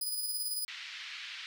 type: tone with tremolo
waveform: 10% pulse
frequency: 4978 Hz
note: D#8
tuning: in tune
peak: -25 dBFS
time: 0.01-0.65 s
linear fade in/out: 5 ms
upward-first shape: square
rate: 18 Hz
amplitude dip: 35%
type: band-pass noise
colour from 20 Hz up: pink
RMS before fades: -44 dBFS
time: 0.68-1.46 s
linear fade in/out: 0 ms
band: 1800 to 4400 Hz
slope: 24 dB/octave
effects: none